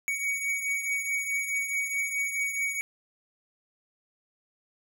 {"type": "beating tone pair", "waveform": "square", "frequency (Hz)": [2246, 2250.7], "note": ["C#7", "C#7"], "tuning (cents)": [22, 26], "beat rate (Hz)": 4.7, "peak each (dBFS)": [-29, -36], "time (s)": [0.08, 2.81], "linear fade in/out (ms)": 0, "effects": []}